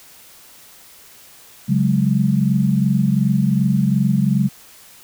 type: chord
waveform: sine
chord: C# suspended fourth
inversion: none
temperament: equal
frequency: 138.59 / 185 / 207.7 Hz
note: C#3 / F#3 / G#3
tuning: 0 / 0 / 0 cents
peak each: -18 dBFS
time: 1.68-4.49 s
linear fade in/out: 20 ms
effects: white hiss -45 dBFS RMS until 5.03 s